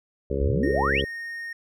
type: harmonic tone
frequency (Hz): 69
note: C#2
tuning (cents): -7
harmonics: 1 / 2 / 3 / 4 / 5 / 6 / 7 / 8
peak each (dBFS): -29 / -33 / -35 / -35 / -34 / -29 / -31 / -34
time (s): 0.3-1.05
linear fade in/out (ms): 5
type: exponential sweep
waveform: sine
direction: up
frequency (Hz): 53.2 to 3471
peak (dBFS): -22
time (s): 0.4-1.02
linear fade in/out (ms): 20
type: tone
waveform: triangle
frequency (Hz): 1849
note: A#6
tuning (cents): -15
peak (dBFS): -30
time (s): 0.63-1.53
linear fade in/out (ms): 5
effects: none